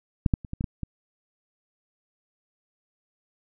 clicks, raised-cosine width 5 ms, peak -7 / -8 / -25 / -19 / -16 / -15 / -18 dBFS, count 7, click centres 0.262 / 0.338 / 0.448 / 0.534 / 0.609 / 0.642 / 0.833 s, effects none

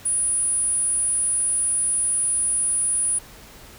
sine tone, 9760 Hz, D#9, 34 cents flat, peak -19 dBFS, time 0.05-3.19 s, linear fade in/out 10 ms, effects added 50 Hz sine -51 dBFS peak until 3.78 s + pink hiss -45 dBFS RMS until 3.78 s

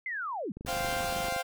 sine linear sweep, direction down, 2116 to 157.6 Hz, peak -32 dBFS, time 0.06-0.52 s, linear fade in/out 2 ms
click train, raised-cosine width 3 ms, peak -29 dBFS, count 21, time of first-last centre 0.57-1.364 s, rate 25.2 Hz
pink noise, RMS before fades -40 dBFS, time 0.66-1.29 s, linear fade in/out 5 ms
sawtooth chord, C suspended fourth, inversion none, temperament equal, 523.3 / 698.5 / 784 Hz, C5 / F5 / G5, 0 / 0 / 0 cents, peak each -32 / -29 / -33 dBFS, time 0.67-1.43 s, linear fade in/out 20 ms
effects none

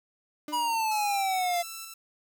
35% pulse tone with exponential decay, 300 Hz, D4, 37 cents sharp, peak -33 dBFS, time 0.48-0.99 s, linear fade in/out 2 ms, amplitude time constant 110 ms
square exponential sweep, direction down, 976 to 687 Hz, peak -26 dBFS, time 0.52-1.63 s, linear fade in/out 20 ms
5% pulse tone with tremolo, 1331 Hz, E6, 16 cents sharp, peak -26 dBFS, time 0.91-1.94 s, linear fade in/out 5 ms, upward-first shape square, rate 1.6 Hz, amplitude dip 35%
effects none

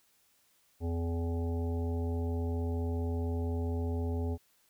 harmonic tone with a mistuned harmonic, 84.3 Hz, E2, 39 cents sharp, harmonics 1 / 3 / 5 / 7 / 9 / 10, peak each -31 / -38 / -40 / -48 / -49 / -52 dBFS, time 0.8-4.38 s, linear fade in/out 50 ms, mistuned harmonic 7, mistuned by -45 cents, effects white hiss -69 dBFS RMS until 4.69 s

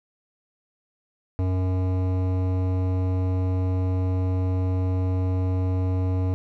sine tone with hard clipping, 92.5 Hz, F#2, in tune, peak -23 dBFS, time 1.39-6.34 s, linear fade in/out 0 ms, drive 15 dB, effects none

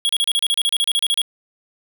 square tone bursts, 3322 Hz, G#7, in tune, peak -16 dBFS, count 16, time 0.05-1.217 s, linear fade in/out 0 ms, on 42 ms, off 33 ms, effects none

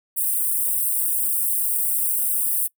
white high-pass noise, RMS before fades -22 dBFS, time 0.16-2.68 s, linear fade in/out 20 ms, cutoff 8300 Hz, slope 96 dB/octave, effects noise-tail reverb RT60 0.1 s tail -22 dB re dry

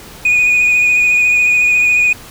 sine tone with vibrato, 2467 Hz, D#7, 15 cents flat, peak -6 dBFS, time 0.25-2.13 s, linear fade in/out 5 ms, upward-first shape triangle, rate 14 Hz, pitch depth 23 cents each way, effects tanh soft clip ceiling -7 dBFS + pink hiss -35 dBFS RMS until 2.3 s

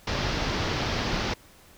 pink low-pass noise, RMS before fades -28 dBFS, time 0.07-1.34 s, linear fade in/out 5 ms, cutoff 5700 Hz, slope 48 dB/octave, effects pink hiss -54 dBFS RMS until 1.77 s

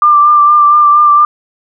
sine tone with vibrato, 1186 Hz, D6, 17 cents sharp, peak -3 dBFS, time 0.02-1.25 s, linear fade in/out 2 ms, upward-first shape sine, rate 4.3 Hz, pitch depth 23 cents each way, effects none

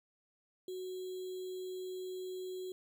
sine tone with sample-and-hold, 370 Hz, F#4, in tune, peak -39 dBFS, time 0.68-2.72 s, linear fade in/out 2 ms, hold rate 3675 Hz, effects none

